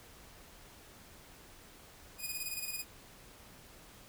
5% pulse tone with tremolo, 2478 Hz, D#7, 8 cents flat, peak -26 dBFS, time 2.18-2.85 s, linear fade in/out 50 ms, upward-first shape square, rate 18 Hz, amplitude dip 50%, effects pink hiss -56 dBFS RMS until 4.08 s

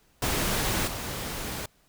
pink noise with level steps, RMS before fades -27 / -34 dBFS, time 0.22-1.66 s, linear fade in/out 5 ms, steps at 0.87 s, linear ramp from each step 10 ms, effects pink hiss -64 dBFS RMS until 1.88 s

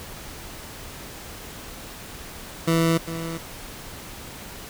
20% pulse tone with echo, 164.81 Hz, E3, in tune, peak -13 dBFS, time 2.67-2.98 s, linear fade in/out 10 ms, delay 400 ms, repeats 1, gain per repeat -11 dB, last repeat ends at 3.38 s, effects pink hiss -39 dBFS RMS until 4.69 s

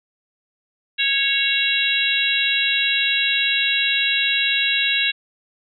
harmonic tone with a mistuned harmonic, 551 Hz, C#5, 11 cents flat, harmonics 3 / 4 / 5 / 6 / 7, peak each -25 / -25 / -21 / -25 / -22 dBFS, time 0.98-5.12 s, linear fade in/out 20 ms, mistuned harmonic 6, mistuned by +21 cents, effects none

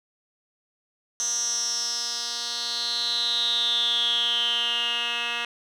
10% pulse tone with band-pass filter sweep, 236.9 Hz, A#3, 28 cents sharp, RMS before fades -26 dBFS, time 1.2-5.45 s, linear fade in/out 0 ms, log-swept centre 6100 to 2500 Hz, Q 10, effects none

